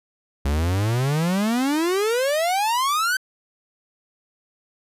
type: exponential sweep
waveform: 45% pulse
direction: up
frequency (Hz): 67.4 to 1563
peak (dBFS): -19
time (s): 0.45-3.17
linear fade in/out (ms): 5
effects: resampled to 32000 Hz